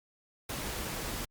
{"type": "noise", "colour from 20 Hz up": "pink", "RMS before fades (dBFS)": -37, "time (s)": [0.49, 1.25], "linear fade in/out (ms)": 5, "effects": ["Opus 48 kbps"]}